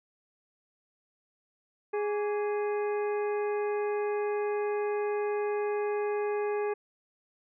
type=harmonic tone with a mistuned harmonic; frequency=415.3 Hz; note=G#4; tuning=in tune; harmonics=1 / 2 / 3 / 4 / 5 / 6; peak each=-28 / -37 / -43 / -44 / -48 / -47 dBFS; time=1.93-6.74 s; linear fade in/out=10 ms; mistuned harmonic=3; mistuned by=-130 cents; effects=none